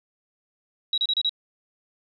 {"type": "tone bursts", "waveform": "sine", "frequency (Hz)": 3863, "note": "B7", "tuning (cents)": -39, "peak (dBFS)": -20, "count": 5, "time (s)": [0.93, 1.294], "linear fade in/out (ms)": 2, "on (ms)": 48, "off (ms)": 31, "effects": []}